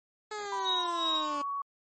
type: exponential sweep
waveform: 15% pulse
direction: down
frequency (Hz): 429.3 to 286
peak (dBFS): -29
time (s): 0.31-1.42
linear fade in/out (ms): 5
type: tone with pitch glide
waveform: sine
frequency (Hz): 987.8 to 1121.7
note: B5 to C#6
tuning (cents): 0 to +20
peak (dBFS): -31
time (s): 0.52-1.62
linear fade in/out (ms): 5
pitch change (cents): +220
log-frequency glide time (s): 0.69-1.4
type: tone with tremolo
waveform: sine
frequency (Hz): 3800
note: A#7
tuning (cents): +33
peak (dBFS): -27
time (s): 0.63-1.35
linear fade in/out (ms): 50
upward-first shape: sine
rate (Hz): 2.6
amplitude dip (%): 95
effects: MP3 32 kbps